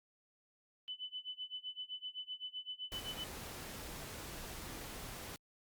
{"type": "tone with tremolo", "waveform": "sine", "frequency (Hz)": 3007, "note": "F#7", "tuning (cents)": 27, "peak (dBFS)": -39, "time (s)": [0.88, 3.24], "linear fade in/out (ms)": 0, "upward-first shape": "sine", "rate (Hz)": 7.8, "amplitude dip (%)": 95}
{"type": "noise", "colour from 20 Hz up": "pink", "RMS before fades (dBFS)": -47, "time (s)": [2.92, 5.36], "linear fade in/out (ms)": 0}
{"effects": ["Opus 48 kbps"]}